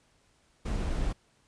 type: noise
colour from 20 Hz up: brown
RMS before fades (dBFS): -30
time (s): 0.65-1.13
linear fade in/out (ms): 10
effects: pink hiss -67 dBFS RMS until 1.47 s + resampled to 22050 Hz